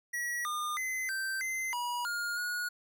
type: tone with pitch steps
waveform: square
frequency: 1923 / 1212 / 2045 / 1560 / 2067 / 967 / 1420 / 1450 Hz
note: B6 / D#6 / C7 / G6 / C7 / B5 / F6 / F#6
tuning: -47 / -46 / -40 / -9 / -22 / -37 / +28 / -35 cents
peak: -33 dBFS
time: 0.13-2.69 s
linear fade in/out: 10 ms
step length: 320 ms
effects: none